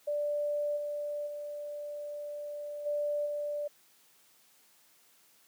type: tone with level steps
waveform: sine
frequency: 587.3 Hz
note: D5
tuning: in tune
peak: -29 / -33 / -37 / -29 / -32 dBFS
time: 0.07-3.68 s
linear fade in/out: 10 ms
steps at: 0.76 / 1.26 / 2.85 / 3.25 s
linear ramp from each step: 20 ms
effects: white hiss -64 dBFS RMS until 5.47 s + high-pass 150 Hz 12 dB/octave